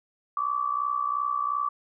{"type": "tone with amplitude modulation", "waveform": "sine", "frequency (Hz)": 1153, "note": "D6", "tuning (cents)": -32, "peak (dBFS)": -21, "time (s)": [0.37, 1.69], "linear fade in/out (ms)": 2, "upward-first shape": "sine", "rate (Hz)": 62.8, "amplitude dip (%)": 80, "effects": []}